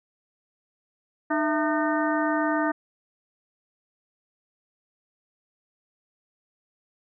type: harmonic tone with a mistuned harmonic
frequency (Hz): 304.5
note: D#4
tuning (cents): -37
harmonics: 1 / 2 / 3 / 4 / 5 / 6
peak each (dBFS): -25 / -28 / -30 / -31 / -32 / -33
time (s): 1.3-2.72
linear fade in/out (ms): 10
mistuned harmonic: 2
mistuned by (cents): +140
effects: none